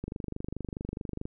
click train, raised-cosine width 3 ms, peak -22 dBFS, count 31, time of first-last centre 0.04-1.255 s, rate 24.7 Hz, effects none

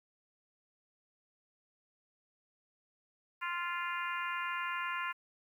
harmonic tone, 348.1 Hz, F4, 6 cents flat, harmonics 3 / 4 / 5 / 6 / 7 / 8, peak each -38 / -40 / -42 / -44 / -45 / -46 dBFS, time 3.41-5.13 s, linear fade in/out 20 ms, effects 11-bit

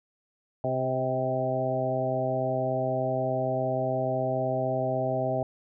harmonic tone with a mistuned harmonic, 130.3 Hz, C3, 7 cents flat, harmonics 1 / 2 / 3 / 4 / 5 / 6, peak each -32 / -35 / -35 / -34 / -28 / -34 dBFS, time 0.64-5.43 s, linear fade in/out 2 ms, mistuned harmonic 5, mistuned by -18 cents, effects none

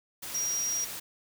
sine tone in noise, 5710 Hz, F8, 37 cents sharp, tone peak -28 dBFS, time 0.34-0.85 s, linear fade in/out 10 ms, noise white, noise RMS -39 dBFS, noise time 0.22-1 s, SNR +8 dB, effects none

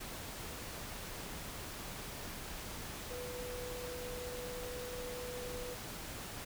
sine tone in noise, 493.9 Hz, B4, in tune, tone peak -43 dBFS, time 3.1-5.75 s, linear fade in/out 10 ms, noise pink, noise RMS -45 dBFS, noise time 0-6.45 s, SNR -1 dB, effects none

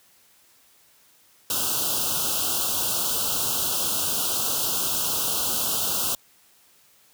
white band-stop noise, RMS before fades -25 dBFS, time 1.5-6.15 s, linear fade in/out 2 ms, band 1500 to 2700 Hz, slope 96 dB/octave, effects white hiss -58 dBFS RMS until 7.13 s + high-pass 60 Hz 12 dB/octave

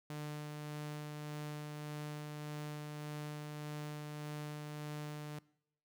sawtooth tone with tremolo, 149.6 Hz, D3, 32 cents sharp, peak -37 dBFS, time 0.1-5.39 s, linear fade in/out 2 ms, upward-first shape sine, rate 1.7 Hz, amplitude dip 25%, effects noise-tail reverb RT60 0.7 s tail -22 dB re dry

